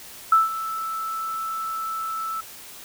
sine tone with ADSR envelope, 1318.5 Hz, E6, in tune, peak -11 dBFS, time 0.32-2.41 s, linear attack 4 ms, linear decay 160 ms, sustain -15 dB, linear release 9 ms, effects white hiss -42 dBFS RMS until 2.84 s

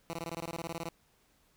10% pulse tone bursts, 167.2 Hz, E3, 25 cents sharp, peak -28 dBFS, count 15, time 0.1-0.887 s, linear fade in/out 0 ms, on 31 ms, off 23 ms, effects pink hiss -69 dBFS RMS until 1.56 s

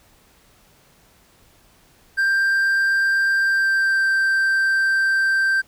triangle tone with pitch glide, 1582 to 1567.4 Hz, G6 to G6, +15 to -1 cents, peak -14 dBFS, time 2.17-5.62 s, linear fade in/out 20 ms, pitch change -16 cents, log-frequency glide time 3.35-4.07 s, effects pink hiss -55 dBFS RMS until 5.67 s

